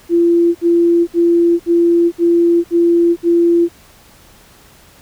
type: tone bursts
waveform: sine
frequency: 341.4 Hz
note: F4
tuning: 39 cents flat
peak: -8 dBFS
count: 7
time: 0.09-3.688 s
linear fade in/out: 50 ms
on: 460 ms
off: 63 ms
effects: pink hiss -45 dBFS RMS until 5.01 s